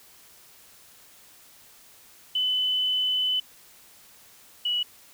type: tone pair in turn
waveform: sine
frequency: 3014 / 2935 Hz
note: F#7 / F#7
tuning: +31 / -15 cents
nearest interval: unison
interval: 46 cents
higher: first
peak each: -22 / -23 dBFS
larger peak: first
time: 2.35-3.4 / 4.65-4.83 s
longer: first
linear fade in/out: 5 ms
effects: white hiss -53 dBFS RMS until 5.13 s